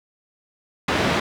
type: band-pass noise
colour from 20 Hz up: pink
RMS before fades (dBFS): -21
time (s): 0.88-1.2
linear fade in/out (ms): 5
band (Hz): 130 to 3200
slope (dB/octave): 12
effects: none